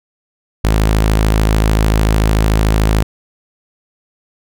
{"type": "tone", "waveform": "sawtooth", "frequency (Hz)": 53.5, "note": "A1", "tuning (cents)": -48, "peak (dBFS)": -6, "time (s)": [0.64, 3.03], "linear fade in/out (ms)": 5, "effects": []}